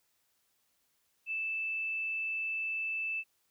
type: tone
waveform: sine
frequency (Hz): 2637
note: E7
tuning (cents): 0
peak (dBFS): -32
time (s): 1.26-3.24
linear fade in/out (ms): 50
effects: white hiss -75 dBFS RMS until 3.5 s